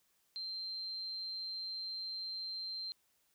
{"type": "tone", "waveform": "sine", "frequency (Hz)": 4143, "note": "C8", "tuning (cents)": -18, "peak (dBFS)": -39, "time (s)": [0.36, 2.92], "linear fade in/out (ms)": 0, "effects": ["white hiss -75 dBFS RMS until 3.34 s"]}